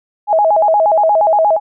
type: tone with vibrato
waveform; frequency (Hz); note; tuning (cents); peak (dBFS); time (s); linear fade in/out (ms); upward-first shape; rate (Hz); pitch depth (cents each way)
sine; 732; F#5; -19; -8; 0.27-1.6; 50; square; 8.5; 220
effects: none